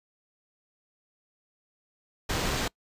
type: noise with sample-and-hold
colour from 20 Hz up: pink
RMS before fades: -29 dBFS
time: 2.29-2.68 s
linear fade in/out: 5 ms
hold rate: 11025 Hz
effects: noise-tail reverb RT60 0.1 s tail -25 dB re dry + resampled to 32000 Hz